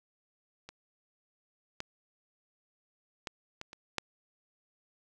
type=clicks; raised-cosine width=0.2 ms; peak=-28 / -19 / -19 / -23 / -29 / -13 dBFS; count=6; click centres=0.69 / 1.804 / 3.272 / 3.614 / 3.731 / 3.983 s; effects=none